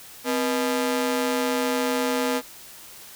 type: ring-modulated tone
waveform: sawtooth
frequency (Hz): 371.2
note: F#4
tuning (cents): +6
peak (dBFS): -15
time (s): 0.24-2.42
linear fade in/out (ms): 50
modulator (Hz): 112
effects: white hiss -44 dBFS RMS until 3.15 s